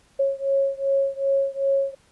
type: beating tone pair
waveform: sine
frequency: 547 / 549.6 Hz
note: C#5 / C#5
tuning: -23 / -15 cents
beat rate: 2.6 Hz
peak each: -22 / -23 dBFS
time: 0.19-1.95 s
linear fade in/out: 10 ms
effects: pink hiss -59 dBFS RMS until 2.11 s + resampled to 24000 Hz